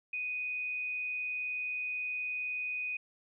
sine tone with amplitude modulation, 2489 Hz, D#7, in tune, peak -32 dBFS, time 0.13-2.97 s, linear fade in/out 5 ms, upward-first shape sine, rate 139 Hz, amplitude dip 25%, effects none

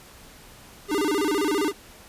square tone with vibrato, 349.4 Hz, F4, 1 cent sharp, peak -22 dBFS, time 0.88-1.73 s, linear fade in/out 50 ms, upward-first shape square, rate 15 Hz, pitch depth 250 cents each way, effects pink hiss -48 dBFS RMS until 2.08 s + resampled to 32000 Hz

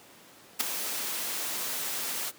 white noise with ADSR envelope, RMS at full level -23 dBFS, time 0.59-2.32 s, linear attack 19 ms, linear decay 4 ms, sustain -10 dB, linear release 41 ms, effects pink hiss -53 dBFS RMS until 2.38 s + high-pass 200 Hz 12 dB/octave

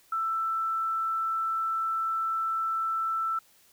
sine tone, 1328 Hz, E6, 12 cents sharp, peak -26 dBFS, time 0.12-3.39 s, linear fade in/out 5 ms, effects white hiss -61 dBFS RMS until 3.72 s

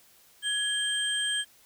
sine tone cluster, 1674 / 3170 / 8390 Hz, G#6 / G7 / C9, +13 / +19 / +4 cents, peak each -32 / -28 / -34 dBFS, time 0.42-1.45 s, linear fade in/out 50 ms, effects white hiss -59 dBFS RMS until 1.65 s

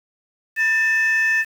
sine tone pair together, 1784.1 / 2592 Hz, A6 / E7, +24 / -30 cents, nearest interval tritone, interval 646 cents, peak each -14 / -22 dBFS, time 0.56-1.45 s, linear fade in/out 50 ms, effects tanh soft clip ceiling -13 dBFS + 7-bit

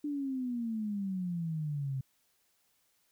sine exponential sweep, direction down, 297.9 to 130.81 Hz, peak -32 dBFS, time 0.04-2.01 s, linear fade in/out 5 ms, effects white hiss -73 dBFS RMS until 3.11 s

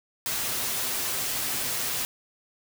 white noise with comb filter, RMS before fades -29 dBFS, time 0.26-2.05 s, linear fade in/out 0 ms, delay 7.8 ms, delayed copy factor +0.5, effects none

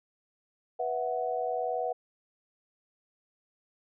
sine chord, B suspended fourth, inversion none, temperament equal with one note detuned, 490.5 / 659.3 / 740 Hz, B4 / E5 / F#5, -12 / 0 / 0 cents, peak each -33 / -34 / -32 dBFS, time 0.79-1.93 s, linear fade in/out 10 ms, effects none

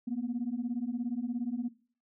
sine beating tone pair, 231.2 / 248.2 Hz, A#3 / B3, -14 / +9 cents, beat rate 17 Hz, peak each -33 / -33 dBFS, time 0.07-1.69 s, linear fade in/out 10 ms, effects noise-tail reverb RT60 0.4 s tail -17 dB re dry + tanh soft clip ceiling -25 dBFS

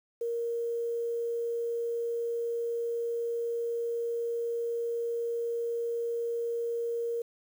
sine tone with quantisation, 468 Hz, A#4, 7 cents sharp, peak -29 dBFS, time 0.21-7.22 s, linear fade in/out 5 ms, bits 9, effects none

